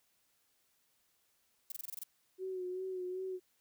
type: noise bursts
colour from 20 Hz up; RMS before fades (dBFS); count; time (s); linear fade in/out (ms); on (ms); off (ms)
violet; -42; 8; 1.7-2.035; 2; 20; 25
type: tone with vibrato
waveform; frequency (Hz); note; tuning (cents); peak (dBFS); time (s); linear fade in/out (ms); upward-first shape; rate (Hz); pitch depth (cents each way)
sine; 370; F#4; 0; -37; 2.38-3.4; 50; sine; 2.6; 38
effects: white hiss -75 dBFS RMS until 3.6 s